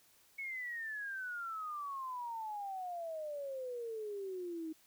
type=exponential sweep; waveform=sine; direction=down; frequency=2217 to 312.5 Hz; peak=-39 dBFS; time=0.38-4.73 s; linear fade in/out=10 ms; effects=white hiss -67 dBFS RMS until 4.86 s